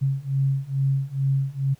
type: beating tone pair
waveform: sine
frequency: 135.1 / 137.4 Hz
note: C#3 / C#3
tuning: -44 / -15 cents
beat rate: 2.3 Hz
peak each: -24 / -23 dBFS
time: 0.01-1.75 s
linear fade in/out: 20 ms
effects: pink hiss -59 dBFS RMS until 1.79 s